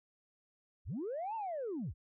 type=linear two-way sweep; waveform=sine; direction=up then down; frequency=40.1 to 923 to 40.1 Hz; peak=-35 dBFS; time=0.85-1.94 s; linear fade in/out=50 ms; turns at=1.35 s; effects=tanh soft clip ceiling -33 dBFS